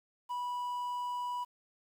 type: tone with quantisation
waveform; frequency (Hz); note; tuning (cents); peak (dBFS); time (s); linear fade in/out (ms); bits
triangle; 981; B5; -12; -32; 0.29-1.45; 20; 10
effects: none